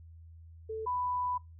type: tone pair in turn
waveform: sine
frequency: 440 / 992.1 Hz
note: A4 / B5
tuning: 0 / +8 cents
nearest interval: octave + major second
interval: 1408 cents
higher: second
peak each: -34 / -30 dBFS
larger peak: second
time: 0.69-0.86 / 0.86-1.38 s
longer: second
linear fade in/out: 10 ms
effects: noise-tail reverb RT60 0.2 s tail -22 dB re dry + added 82 Hz sine -49 dBFS peak until 1.59 s